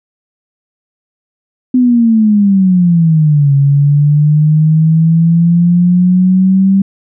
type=exponential two-way sweep; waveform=sine; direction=down then up; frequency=255.7 to 138.8 to 195.7 Hz; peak=-5 dBFS; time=1.74-6.82 s; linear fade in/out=5 ms; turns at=3.54 s; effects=none